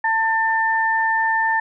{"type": "tone pair together", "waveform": "sine", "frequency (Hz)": [894.1, 1790], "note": ["A5", "A6"], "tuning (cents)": [28, 29], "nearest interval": "octave", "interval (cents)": 1201, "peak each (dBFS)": -19, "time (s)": [0.04, 1.6], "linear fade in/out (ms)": 5, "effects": []}